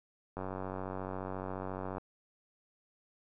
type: click train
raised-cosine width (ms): 1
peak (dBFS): -25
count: 153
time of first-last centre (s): 0.37-1.982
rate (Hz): 94.3
effects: none